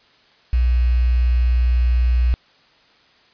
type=tone with quantisation; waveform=sine; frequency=61 Hz; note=B1; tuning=21 cents flat; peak=-13 dBFS; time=0.53-2.34 s; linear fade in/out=0 ms; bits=6; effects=white hiss -54 dBFS RMS until 3.33 s + resampled to 11025 Hz